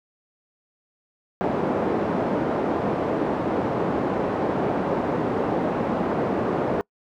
pink band-pass noise, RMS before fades -24 dBFS, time 1.41-6.81 s, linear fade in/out 0 ms, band 230 to 750 Hz, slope 12 dB/octave, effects noise-tail reverb RT60 0.1 s tail -26 dB re dry

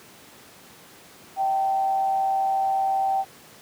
sine tone with frequency modulation, 775 Hz, G5, 20 cents flat, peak -20 dBFS, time 1.36-3.25 s, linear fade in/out 50 ms, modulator 129 Hz, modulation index 0.29, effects pink hiss -48 dBFS RMS until 3.61 s + high-pass 150 Hz 12 dB/octave

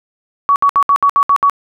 sine tone bursts, 1128 Hz, C#6, 30 cents sharp, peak -7 dBFS, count 8, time 0.49-1.497 s, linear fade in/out 0 ms, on 69 ms, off 65 ms, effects none

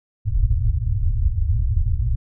pink low-pass noise, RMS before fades -19 dBFS, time 0.25-2.16 s, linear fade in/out 10 ms, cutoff 120 Hz, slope 96 dB/octave, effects none

